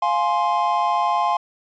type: chord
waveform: triangle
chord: F minor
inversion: none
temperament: just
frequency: 698.5 / 838.1 / 1047.7 Hz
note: F5 / Ab5 / C6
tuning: 0 / +16 / +2 cents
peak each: -21 / -20 / -19 dBFS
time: 0.02-1.37 s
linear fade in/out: 5 ms
effects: resampled to 16000 Hz